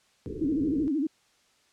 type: low-pass noise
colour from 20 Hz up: white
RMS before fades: -37 dBFS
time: 0.26-0.88 s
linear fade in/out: 0 ms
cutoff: 470 Hz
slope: 96 dB/octave
type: tone with vibrato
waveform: sine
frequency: 293.7 Hz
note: D4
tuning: in tune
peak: -24 dBFS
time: 0.41-1.07 s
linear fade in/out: 5 ms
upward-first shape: sine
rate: 13 Hz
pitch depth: 180 cents each way
effects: white hiss -65 dBFS RMS until 1.72 s + low-pass 7000 Hz 12 dB/octave